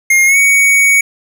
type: tone with pitch glide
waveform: square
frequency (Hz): 2131 to 2240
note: C7 to C#7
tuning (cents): +31 to +18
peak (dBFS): -7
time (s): 0.1-1.01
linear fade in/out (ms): 5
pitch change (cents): +87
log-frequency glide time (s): 0.26-0.37
effects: none